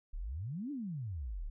sine exponential two-way sweep, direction up then down, 31.72 to 303.5 to 31.72 Hz, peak -37 dBFS, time 0.13-1.5 s, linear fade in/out 10 ms, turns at 0.71 s, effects none

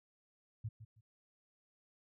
sine tone with echo, 110 Hz, A2, in tune, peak -37 dBFS, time 0.64-0.69 s, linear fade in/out 10 ms, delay 160 ms, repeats 2, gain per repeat -12 dB, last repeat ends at 1.01 s, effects none

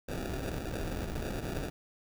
pink noise with sample-and-hold, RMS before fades -36 dBFS, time 0.08-1.7 s, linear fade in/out 10 ms, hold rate 1050 Hz, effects none

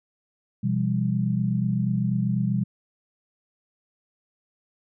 sine tone cluster, 125.6 / 170 / 198.1 Hz, B2 / F3 / G3, +30 / -46 / +18 cents, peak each -25 / -27 / -25 dBFS, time 0.63-2.64 s, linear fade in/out 10 ms, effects none

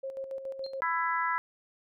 sine tone with tremolo, 537 Hz, C5, 45 cents sharp, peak -33 dBFS, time 0.03-0.81 s, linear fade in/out 10 ms, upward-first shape square, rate 7.1 Hz, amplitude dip 55%
sine tone with exponential decay, 4186 Hz, C8, in tune, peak -37 dBFS, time 0.64-0.79 s, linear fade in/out 1 ms, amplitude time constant 31 ms
harmonic tone, 332.4 Hz, E4, 15 cents sharp, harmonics 3 / 4 / 5 / 6, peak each -30 / -32 / -34 / -36 dBFS, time 0.82-1.38 s, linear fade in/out 0 ms
effects none

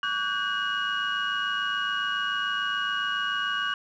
sine tone cluster, 1139 / 1483 / 1590 / 2888 Hz, C#6 / F#6 / G6 / F#7, +47 / +4 / +24 / -43 cents, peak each -30 dBFS, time 0.03-3.74 s, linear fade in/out 2 ms, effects tanh soft clip ceiling -19 dBFS

